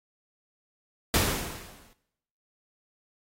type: noise with exponential decay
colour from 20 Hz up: pink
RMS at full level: -21 dBFS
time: 1.14-1.93 s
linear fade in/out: 1 ms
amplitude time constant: 170 ms
effects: noise-tail reverb RT60 0.8 s tail -17 dB re dry + AAC 48 kbps